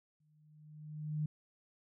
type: tone with exponential growth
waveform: sine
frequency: 152.2 Hz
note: D#3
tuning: 38 cents flat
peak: -31 dBFS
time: 0.2-1.26 s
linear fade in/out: 5 ms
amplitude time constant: 230 ms
effects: none